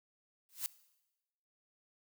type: noise with exponential growth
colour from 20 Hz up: blue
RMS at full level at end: -33 dBFS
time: 0.49-0.66 s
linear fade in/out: 0 ms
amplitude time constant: 36 ms
effects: noise-tail reverb RT60 1.0 s tail -19 dB re dry